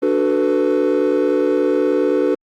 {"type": "chord", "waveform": "triangle", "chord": "B minor seventh", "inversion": "first", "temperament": "equal with one note detuned", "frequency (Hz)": [293.7, 370, 440, 499], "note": ["D4", "F#4", "A4", "B4"], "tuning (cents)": [0, 0, 0, 18], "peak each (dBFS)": -17, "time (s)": [0.02, 2.35], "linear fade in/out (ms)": 10, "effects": ["tanh soft clip ceiling -5 dBFS", "Opus 32 kbps"]}